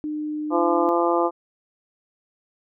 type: tone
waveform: sine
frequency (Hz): 302.7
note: D#4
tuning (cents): -48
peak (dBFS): -25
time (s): 0.04-0.89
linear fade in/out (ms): 0
type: harmonic tone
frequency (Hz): 171.2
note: F3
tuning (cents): -34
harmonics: 2 / 3 / 4 / 5 / 6 / 7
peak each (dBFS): -22 / -24 / -25 / -26 / -27 / -27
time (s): 0.5-1.31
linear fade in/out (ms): 50
effects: none